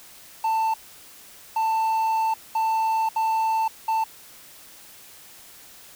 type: tone bursts at uneven times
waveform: triangle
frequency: 889 Hz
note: A5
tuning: 18 cents sharp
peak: -18 dBFS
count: 5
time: 0.44-0.74 / 1.56-2.34 / 2.55-3.09 / 3.16-3.68 / 3.88-4.04 s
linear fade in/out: 5 ms
effects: white hiss -47 dBFS RMS until 5.95 s